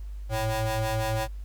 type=ring-modulated tone; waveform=25% pulse; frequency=220 Hz; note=A3; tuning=in tune; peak=-19 dBFS; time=0.29-1.28 s; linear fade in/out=50 ms; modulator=333 Hz; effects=added 50 Hz sine -34 dBFS peak until 1.44 s + pink hiss -62 dBFS RMS until 1.44 s